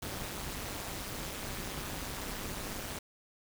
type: noise with amplitude modulation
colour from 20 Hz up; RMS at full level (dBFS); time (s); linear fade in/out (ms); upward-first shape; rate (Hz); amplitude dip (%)
pink; -36; 0.02-2.99; 5; sine; 205; 85
effects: none